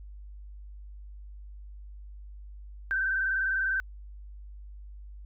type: tone with vibrato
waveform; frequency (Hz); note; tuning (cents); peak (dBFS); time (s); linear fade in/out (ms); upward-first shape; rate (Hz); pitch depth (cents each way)
sine; 1549; G6; -21; -25; 2.91-3.8; 0; sine; 20; 51
effects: added 50 Hz sine -42 dBFS peak until 5.25 s